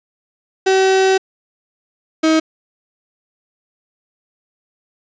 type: tone pair in turn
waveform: 35% pulse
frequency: 381.4 / 317.8 Hz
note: G4 / D#4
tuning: -47 / +37 cents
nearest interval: minor third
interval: 316 cents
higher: first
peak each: -9 dBFS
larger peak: neither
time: 0.66-1.18 / 2.23-2.4 s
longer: first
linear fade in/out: 10 ms
effects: resampled to 16000 Hz + 8-bit